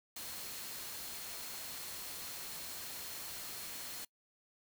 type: tone in noise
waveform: sine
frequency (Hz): 4251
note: C8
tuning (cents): +27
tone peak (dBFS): -54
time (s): 0.16-4.05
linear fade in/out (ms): 5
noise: white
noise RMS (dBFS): -45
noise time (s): 0.16-4.05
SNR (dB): -12
effects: noise-tail reverb RT60 0.1 s tail -25 dB re dry